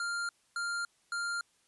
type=tone bursts; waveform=square; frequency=1396.9 Hz; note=F6; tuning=in tune; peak=-33 dBFS; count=3; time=0-1.41 s; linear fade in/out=2 ms; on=290 ms; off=270 ms; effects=white hiss -70 dBFS RMS until 1.67 s + resampled to 24000 Hz